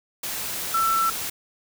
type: tone in noise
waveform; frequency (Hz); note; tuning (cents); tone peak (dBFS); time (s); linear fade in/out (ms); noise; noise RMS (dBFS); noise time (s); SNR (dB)
sine; 1334; E6; +20; -19; 0.74-1.1; 5; white; -30; 0.23-1.3; +8
effects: none